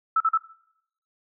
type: tone bursts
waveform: sine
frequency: 1315 Hz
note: E6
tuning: 5 cents flat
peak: -17 dBFS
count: 3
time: 0.16-0.376 s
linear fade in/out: 5 ms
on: 44 ms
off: 42 ms
effects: noise-tail reverb RT60 0.7 s tail -19 dB re dry